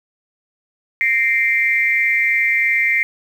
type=tone with amplitude modulation; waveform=sine; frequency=2093 Hz; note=C7; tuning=in tune; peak=-9 dBFS; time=1.01-3.03 s; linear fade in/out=0 ms; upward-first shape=sine; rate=243 Hz; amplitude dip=100%; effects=7-bit